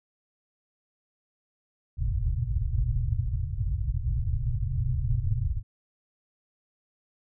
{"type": "low-pass noise", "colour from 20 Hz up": "white", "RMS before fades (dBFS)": -27, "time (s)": [1.97, 5.63], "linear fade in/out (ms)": 50, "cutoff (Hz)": 130, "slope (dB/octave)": 96, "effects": []}